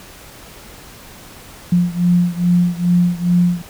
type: beating tone pair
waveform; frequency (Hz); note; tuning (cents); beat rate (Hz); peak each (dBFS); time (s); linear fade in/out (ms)
sine; 175.2 / 177.6; F3 / F3; +6 / +29; 2.4; -14 / -16; 1.72-3.62; 5
effects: pink hiss -39 dBFS RMS until 3.69 s